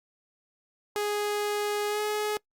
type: tone with pitch glide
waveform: sawtooth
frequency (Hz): 415 to 421.8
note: G#4 to G#4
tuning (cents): -1 to +27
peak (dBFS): -23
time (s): 0.96-2.37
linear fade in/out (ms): 0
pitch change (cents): +28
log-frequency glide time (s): 1.88-2
effects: noise-tail reverb RT60 0.1 s tail -24 dB re dry + Opus 48 kbps

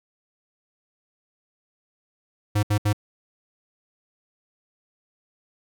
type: tone bursts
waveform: square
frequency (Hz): 104.2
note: G#2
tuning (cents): +6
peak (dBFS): -19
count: 3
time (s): 2.55-2.931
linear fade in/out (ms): 10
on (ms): 81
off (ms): 69
effects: none

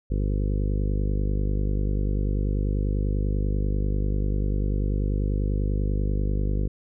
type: harmonic tone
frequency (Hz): 50.2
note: G1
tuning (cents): +42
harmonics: 1 / 2 / 3 / 4 / 5 / 6 / 7 / 8 / 9 / 10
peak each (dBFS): -23 / -29 / -33 / -35 / -37 / -39 / -40 / -41 / -42 / -43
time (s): 0.1-6.68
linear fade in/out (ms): 10
effects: none

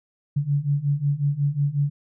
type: beating tone pair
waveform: sine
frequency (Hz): 140.3 / 145.8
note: C#3 / D3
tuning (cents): +21 / -12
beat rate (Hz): 5.5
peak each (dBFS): -24 / -22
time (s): 0.36-1.9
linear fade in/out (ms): 10
effects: none

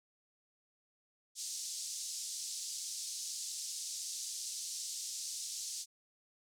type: band-pass noise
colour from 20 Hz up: pink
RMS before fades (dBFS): -42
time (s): 1.35-5.86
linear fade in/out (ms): 50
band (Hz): 4900 to 8700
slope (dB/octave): 24
effects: none

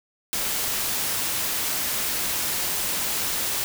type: noise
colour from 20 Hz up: white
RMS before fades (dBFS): -26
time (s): 0.33-3.64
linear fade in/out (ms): 0
effects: none

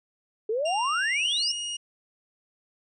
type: exponential sweep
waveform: sine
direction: up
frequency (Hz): 415.3 to 5588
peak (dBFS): -24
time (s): 0.49-1.52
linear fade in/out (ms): 5
type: tone with pitch glide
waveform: sawtooth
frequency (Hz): 2794 to 2869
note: F7 to F7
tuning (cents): 0 to +46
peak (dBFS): -27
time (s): 0.65-1.77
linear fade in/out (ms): 10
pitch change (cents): +46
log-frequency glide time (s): 1.13-1.18
effects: resampled to 22050 Hz

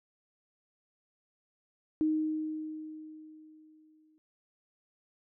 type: tone with exponential decay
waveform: sine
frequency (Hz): 311.1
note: D#4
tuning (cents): 0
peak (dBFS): -24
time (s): 2.01-4.18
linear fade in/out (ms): 0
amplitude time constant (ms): 470
effects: none

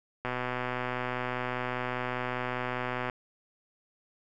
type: click train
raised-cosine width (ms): 0.5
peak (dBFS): -17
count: 357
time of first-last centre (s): 0.25-3.098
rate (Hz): 125
effects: none

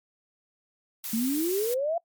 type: noise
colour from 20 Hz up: blue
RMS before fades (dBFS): -34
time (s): 1.04-1.74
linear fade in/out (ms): 2
type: exponential sweep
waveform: sine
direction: up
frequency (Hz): 216.6 to 699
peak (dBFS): -24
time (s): 1.13-1.98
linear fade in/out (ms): 5
effects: noise-tail reverb RT60 0.1 s tail -21 dB re dry + MP3 96 kbps

